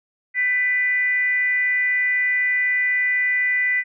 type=tone with frequency modulation; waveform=sine; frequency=1988 Hz; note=B6; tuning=11 cents sharp; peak=-17 dBFS; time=0.34-3.84 s; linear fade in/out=50 ms; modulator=447 Hz; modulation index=0.31; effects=none